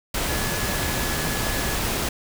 sine tone in noise, 1700 Hz, G#6, 40 cents sharp, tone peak -34 dBFS, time 0.29-1.75 s, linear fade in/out 5 ms, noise pink, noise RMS -25 dBFS, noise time 0.14-2.09 s, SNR -12 dB, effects none

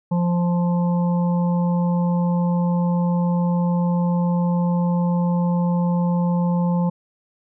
harmonic tone, 174.61 Hz, F3, in tune, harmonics 1 / 3 / 5 / 6, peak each -17 / -29 / -30 / -37 dBFS, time 0.11-6.9 s, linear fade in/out 10 ms, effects none

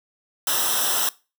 white noise with comb filter, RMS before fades -22 dBFS, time 0.47-1.09 s, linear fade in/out 2 ms, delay 0.44 ms, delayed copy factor -0.85, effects noise-tail reverb RT60 0.3 s tail -21 dB re dry

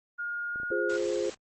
sine tone with pitch glide, 1423 to 1434.6 Hz, F6 to F6, +32 to +46 cents, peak -31 dBFS, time 0.18-0.98 s, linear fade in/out 20 ms, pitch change +14 cents, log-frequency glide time 0.51-0.61 s
clicks, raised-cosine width 2 ms, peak -34 dBFS, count 4, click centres 0.559 / 0.6 / 0.633 / 0.705 s
sine chord, F minor, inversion none, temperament equal, 349.2 / 415.3 / 523.3 Hz, F4 / Ab4 / C5, 0 / 0 / 0 cents, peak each -31 dBFS, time 0.71-1.3 s, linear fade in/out 5 ms
white noise, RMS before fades -39 dBFS, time 0.89-1.35 s, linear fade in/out 10 ms
effects Opus 24 kbps

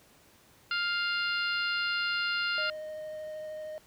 harmonic tone, 700 Hz, F5, 4 cents sharp, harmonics 2 / 3 / 4 / 5 / 6 / 7, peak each -30 / -40 / -34 / -45 / -37 / -43 dBFS, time 0.71-2.7 s, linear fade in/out 2 ms
triangle tone with vibrato, 618 Hz, D#5, 12 cents flat, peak -35 dBFS, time 2.58-3.78 s, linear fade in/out 0 ms, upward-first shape triangle, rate 13 Hz, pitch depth 9 cents each way
effects pink hiss -60 dBFS RMS until 3.86 s + high-pass 60 Hz 12 dB/octave

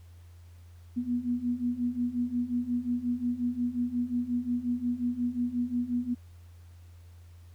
sine beating tone pair, 240 / 245.6 Hz, B3 / B3, -49 / -9 cents, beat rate 5.6 Hz, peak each -32 / -29 dBFS, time 0.96-6.15 s, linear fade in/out 20 ms, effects added 86 Hz sine -48 dBFS peak until 7.54 s + pink hiss -65 dBFS RMS until 7.54 s

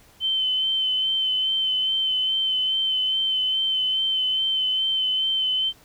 sine tone with vibrato, 3071 Hz, G7, 36 cents flat, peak -20 dBFS, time 0.2-5.73 s, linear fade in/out 50 ms, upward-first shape sine, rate 2.4 Hz, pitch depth 22 cents each way, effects pink hiss -54 dBFS RMS until 5.84 s

